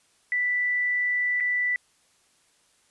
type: tone with dropouts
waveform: sine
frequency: 1975.5 Hz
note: B6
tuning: in tune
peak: -22 dBFS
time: 0.32-1.76 s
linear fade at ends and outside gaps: 1 ms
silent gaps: 1.402-1.406 s
effects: white hiss -64 dBFS RMS until 2.9 s + resampled to 24000 Hz